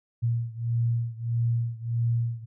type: beating tone pair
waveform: sine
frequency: 116.54 / 118.14 Hz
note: A#2 / A#2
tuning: 0 / +24 cents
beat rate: 1.6 Hz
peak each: -26 / -28 dBFS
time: 0.22-2.46 s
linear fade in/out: 20 ms
effects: none